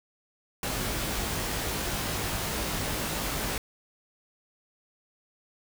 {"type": "noise with comb filter", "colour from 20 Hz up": "pink", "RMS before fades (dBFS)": -31, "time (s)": [0.63, 3.58], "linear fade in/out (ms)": 2, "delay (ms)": 19, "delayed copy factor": 0.6, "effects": []}